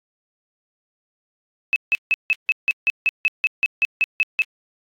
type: tone bursts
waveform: sine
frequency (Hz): 2591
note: E7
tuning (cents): -30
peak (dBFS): -14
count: 15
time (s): 1.73-4.42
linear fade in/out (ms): 0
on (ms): 30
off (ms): 160
effects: AAC 48 kbps